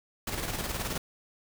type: noise with tremolo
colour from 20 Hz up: pink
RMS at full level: -32 dBFS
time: 0.27-0.98 s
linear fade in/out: 5 ms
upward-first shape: square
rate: 19 Hz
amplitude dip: 45%
effects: none